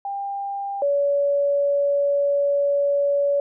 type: tone pair in turn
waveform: sine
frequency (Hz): 797 / 567.5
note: G5 / C#5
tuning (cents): +28 / +41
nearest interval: tritone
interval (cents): 587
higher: first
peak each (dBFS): -25 / -17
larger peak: second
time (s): 0.05-0.82 / 0.82-3.4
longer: second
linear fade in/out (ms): 2
effects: none